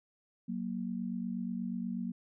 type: tone pair together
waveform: sine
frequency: 186.3 / 234.6 Hz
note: F#3 / A#3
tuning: +12 / +11 cents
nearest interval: major third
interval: 399 cents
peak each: -37 / -36 dBFS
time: 0.48-2.12 s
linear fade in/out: 10 ms
effects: none